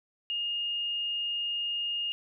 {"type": "tone", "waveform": "sine", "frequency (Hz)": 2840, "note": "F7", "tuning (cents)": 28, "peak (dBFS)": -29, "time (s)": [0.3, 2.12], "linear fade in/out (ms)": 0, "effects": []}